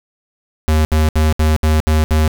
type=tone bursts; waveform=square; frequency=77.78 Hz; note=D#2; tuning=in tune; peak=-11 dBFS; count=7; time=0.68-2.278 s; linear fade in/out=0 ms; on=170 ms; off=68 ms; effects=8-bit